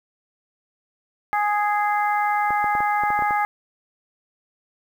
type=harmonic tone; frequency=415.3 Hz; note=G#4; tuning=in tune; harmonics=2 / 3 / 4 / 5; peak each=-20 / -26 / -29 / -29 dBFS; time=1.33-3.45 s; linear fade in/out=0 ms
type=clicks; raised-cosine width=1 ms; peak=-17 dBFS; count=9; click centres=2.506 / 2.643 / 2.752 / 2.805 / 3.036 / 3.104 / 3.191 / 3.223 / 3.308 s
effects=8-bit